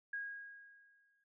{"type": "tone with exponential decay", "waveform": "sine", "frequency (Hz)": 1639, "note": "G#6", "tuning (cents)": -23, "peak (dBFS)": -37, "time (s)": [0.13, 1.24], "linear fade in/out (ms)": 5, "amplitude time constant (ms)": 240, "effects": []}